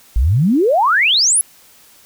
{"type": "exponential sweep", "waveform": "sine", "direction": "up", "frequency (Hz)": [51, 11320], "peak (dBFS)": -10, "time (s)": [0.16, 1.41], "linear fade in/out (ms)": 0, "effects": ["white hiss -47 dBFS RMS until 2.05 s"]}